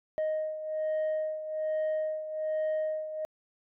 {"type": "beating tone pair", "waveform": "sine", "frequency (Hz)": [622.3, 623.5], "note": ["D#5", "D#5"], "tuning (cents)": [0, 3], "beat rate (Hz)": 1.2, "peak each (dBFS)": [-28, -33], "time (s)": [0.18, 3.25], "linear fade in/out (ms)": 0, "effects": ["tanh soft clip ceiling -26 dBFS"]}